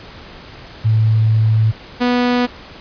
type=tone pair in turn; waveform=sine / sawtooth; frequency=110.1 / 245.5 Hz; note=A2 / B3; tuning=+2 / -10 cents; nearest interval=octave + major second; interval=1388 cents; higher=second; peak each=-10 / -9 dBFS; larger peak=second; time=0.84-1.72 / 2-2.47 s; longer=first; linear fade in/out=20 ms; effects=pink hiss -37 dBFS RMS until 2.8 s + resampled to 11025 Hz